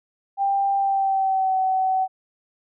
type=tone with pitch glide; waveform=sine; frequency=791 to 756.6 Hz; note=G5 to F#5; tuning=+15 to +38 cents; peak=-18 dBFS; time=0.37-2.08 s; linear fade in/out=50 ms; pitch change=-77 cents; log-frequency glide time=0.76-1.56 s; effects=none